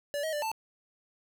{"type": "tone with pitch steps", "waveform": "square", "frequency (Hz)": [577, 634, 591, 884], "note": ["D5", "D#5", "D5", "A5"], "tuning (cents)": [-31, 32, 11, 8], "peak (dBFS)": -31, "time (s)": [0.14, 0.516], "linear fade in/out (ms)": 0, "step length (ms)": 94, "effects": []}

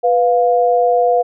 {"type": "tone pair together", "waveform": "sine", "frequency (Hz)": [493.9, 702.3], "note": ["B4", "F5"], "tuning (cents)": [0, 10], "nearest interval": "tritone", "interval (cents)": 610, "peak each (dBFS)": -13, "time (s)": [0.03, 1.23], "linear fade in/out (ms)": 20, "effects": []}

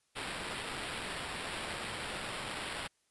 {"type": "noise with sample-and-hold", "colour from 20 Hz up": "violet", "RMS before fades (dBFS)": -40, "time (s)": [0.15, 2.88], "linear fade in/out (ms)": 20, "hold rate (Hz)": 6300, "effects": ["white hiss -75 dBFS RMS until 3.1 s", "resampled to 24000 Hz"]}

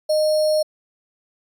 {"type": "tone with sample-and-hold", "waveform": "sine", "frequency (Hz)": 616, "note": "D#5", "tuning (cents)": -17, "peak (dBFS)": -15, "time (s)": [0.09, 0.63], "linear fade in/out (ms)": 10, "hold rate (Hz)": 4900, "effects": ["resampled to 32000 Hz"]}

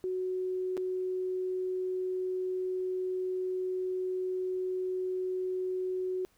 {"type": "tone with dropouts", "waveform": "sine", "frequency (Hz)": 370, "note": "F#4", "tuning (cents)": 0, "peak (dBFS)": -30, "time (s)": [0.04, 6.25], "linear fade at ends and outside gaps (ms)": 0, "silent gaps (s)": [0.769, 0.776], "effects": ["pink hiss -68 dBFS RMS until 6.37 s"]}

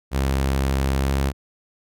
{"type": "tone with pitch glide", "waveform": "sawtooth", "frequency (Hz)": [67.4, 68.22], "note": ["C#2", "C#2"], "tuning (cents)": [-48, -27], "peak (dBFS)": -15, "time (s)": [0.11, 1.33], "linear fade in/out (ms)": 50, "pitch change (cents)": 21, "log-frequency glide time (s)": [1, 1.11], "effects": []}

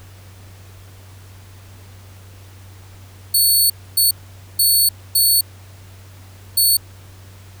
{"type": "tone bursts at uneven times", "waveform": "5% pulse", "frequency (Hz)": 4435, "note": "C#8", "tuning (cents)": 0, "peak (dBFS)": -5, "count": 5, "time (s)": [[3.34, 3.7], [3.97, 4.11], [4.59, 4.89], [5.15, 5.41], [6.57, 6.77]], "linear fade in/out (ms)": 5, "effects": ["added 95 Hz sine -39 dBFS peak until 7.6 s", "pink hiss -47 dBFS RMS until 7.6 s"]}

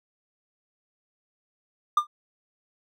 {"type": "tone with exponential decay", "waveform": "triangle", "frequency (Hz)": 1200, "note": "D6", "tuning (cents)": 37, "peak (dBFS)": -12, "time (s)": [1.97, 2.07], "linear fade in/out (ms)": 5, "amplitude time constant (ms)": 21, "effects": []}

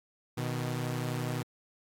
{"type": "tone pair together", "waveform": "sawtooth", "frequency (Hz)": [123.47, 155.56], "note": ["B2", "D#3"], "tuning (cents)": [0, 0], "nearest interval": "major third", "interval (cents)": 400, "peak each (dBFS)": [-29, -32], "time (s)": [0.37, 1.43], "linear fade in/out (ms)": 10, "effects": ["AAC 64 kbps"]}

